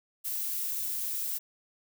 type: noise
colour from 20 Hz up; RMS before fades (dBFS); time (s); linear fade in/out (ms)
violet; -33; 0.24-1.39; 20
effects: none